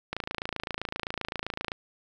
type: click train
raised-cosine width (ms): 0.3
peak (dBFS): -15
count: 45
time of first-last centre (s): 0.13-1.718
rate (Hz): 27.7
effects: none